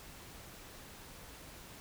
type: silence
effects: pink hiss -52 dBFS RMS until 1.8 s